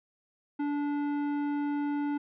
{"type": "tone with tanh clipping", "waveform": "sine", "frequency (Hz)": 290, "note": "D4", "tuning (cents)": -22, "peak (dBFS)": -30, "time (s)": [0.59, 2.18], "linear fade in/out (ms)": 10, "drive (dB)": 13, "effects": []}